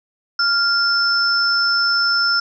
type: tone pair together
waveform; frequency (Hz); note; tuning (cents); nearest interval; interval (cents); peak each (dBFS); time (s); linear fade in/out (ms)
sine; 1396 / 5289; F6 / E8; -1 / +5; octave + major seventh; 2306; -17; 0.39-2.4; 5
effects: none